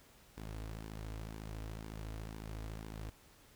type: tone with flanger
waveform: sawtooth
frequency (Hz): 53.9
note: A1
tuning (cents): -35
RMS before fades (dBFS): -45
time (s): 0.37-3.1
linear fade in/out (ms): 5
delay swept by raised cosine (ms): 1.5 to 5.5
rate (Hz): 2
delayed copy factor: -0.55
effects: pink hiss -63 dBFS RMS until 3.55 s